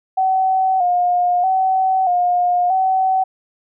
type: tone with vibrato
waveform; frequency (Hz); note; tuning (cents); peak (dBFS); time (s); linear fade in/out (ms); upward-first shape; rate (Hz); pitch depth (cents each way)
sine; 735; F#5; -12; -13; 0.17-3.24; 10; square; 0.79; 53
effects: none